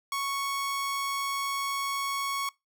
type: tone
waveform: sawtooth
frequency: 1108 Hz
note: C#6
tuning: 1 cent flat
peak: -25 dBFS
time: 0.12-2.49 s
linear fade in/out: 2 ms
effects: noise-tail reverb RT60 0.2 s tail -23 dB re dry